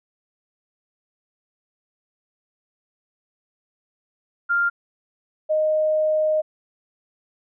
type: tone pair in turn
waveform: sine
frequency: 1396.9 / 619.6 Hz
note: F6 / D#5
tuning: 0 / -7 cents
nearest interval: octave + major second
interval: 1407 cents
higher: first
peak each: -17 dBFS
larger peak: neither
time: 4.49-4.7 / 5.49-6.42 s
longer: second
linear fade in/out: 20 ms
effects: none